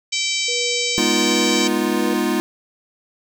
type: harmonic tone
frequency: 773 Hz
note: G5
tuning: 24 cents flat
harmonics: 3 / 4 / 5 / 6 / 7 / 8 / 9 / 10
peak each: -25 / -26 / -27 / -28 / -28 / -29 / -30 / -30 dBFS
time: 0.12-1.68 s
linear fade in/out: 10 ms
type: tone with tremolo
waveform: sine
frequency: 483.7 Hz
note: B4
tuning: 36 cents flat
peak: -25 dBFS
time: 0.48-2.14 s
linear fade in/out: 5 ms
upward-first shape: sine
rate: 1.3 Hz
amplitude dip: 55%
type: chord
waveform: square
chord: F half-diminished seventh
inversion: first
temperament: equal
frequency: 207.7 / 246.9 / 311.1 / 349.2 Hz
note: Ab3 / Cb4 / Eb4 / F4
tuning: 0 / 0 / 0 / 0 cents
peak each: -25 / -24 / -24 / -23 dBFS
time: 0.98-2.4 s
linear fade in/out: 0 ms
effects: none